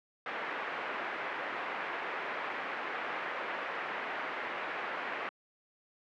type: low-pass noise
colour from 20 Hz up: white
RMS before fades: -37 dBFS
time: 0.26-5.29 s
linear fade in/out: 2 ms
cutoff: 2100 Hz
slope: 24 dB/octave
effects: high-pass 400 Hz 12 dB/octave